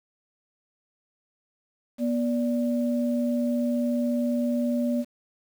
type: tone pair together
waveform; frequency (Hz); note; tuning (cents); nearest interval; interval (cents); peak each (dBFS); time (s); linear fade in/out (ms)
sine; 242.1 / 583; B3 / D5; -34 / -13; octave + minor third; 1521; -23 / -30; 1.98-5.05; 50
effects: 8-bit